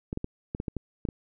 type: clicks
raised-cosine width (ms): 3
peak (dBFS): -18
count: 9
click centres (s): 0.129 / 0.174 / 0.244 / 0.549 / 0.601 / 0.682 / 0.767 / 1.052 / 1.088
effects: none